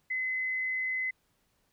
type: tone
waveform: sine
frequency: 2036 Hz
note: C7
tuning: 48 cents flat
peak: -29 dBFS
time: 0.1-1.11 s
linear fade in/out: 10 ms
effects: pink hiss -73 dBFS RMS until 1.72 s